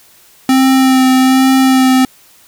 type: tone with vibrato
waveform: square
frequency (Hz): 261.6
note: C4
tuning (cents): 0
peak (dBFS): -7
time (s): 0.49-2.05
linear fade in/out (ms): 2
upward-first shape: sine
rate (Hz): 1.2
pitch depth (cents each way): 17
effects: white hiss -45 dBFS RMS until 2.47 s